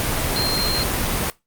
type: tone in noise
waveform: sine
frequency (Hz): 4186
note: C8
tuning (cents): 0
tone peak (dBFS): -21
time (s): 0.36-0.83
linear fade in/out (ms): 0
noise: pink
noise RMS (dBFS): -22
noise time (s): 0-1.3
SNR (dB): -2
effects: noise-tail reverb RT60 0.2 s tail -19 dB re dry + Opus 32 kbps